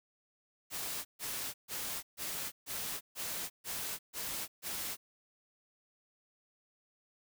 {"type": "noise bursts", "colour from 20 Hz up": "white", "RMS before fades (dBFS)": -39, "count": 9, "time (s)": [0.7, 4.97], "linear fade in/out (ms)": 50, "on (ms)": 350, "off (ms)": 140, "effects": []}